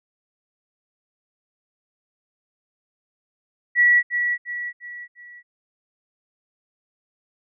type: tone with echo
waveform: sine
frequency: 1938 Hz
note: B6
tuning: 33 cents flat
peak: -12 dBFS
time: 3.75-4.03 s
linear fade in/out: 50 ms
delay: 350 ms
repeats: 4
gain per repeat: -7 dB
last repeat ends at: 5.43 s
effects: none